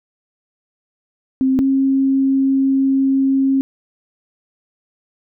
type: tone pair in turn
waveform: sine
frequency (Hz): 263.4 / 269.4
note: C4 / C#4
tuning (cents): +12 / -49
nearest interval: unison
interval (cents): 39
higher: second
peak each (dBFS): -12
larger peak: neither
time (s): 1.41-1.59 / 1.59-3.61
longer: second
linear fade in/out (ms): 0
effects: none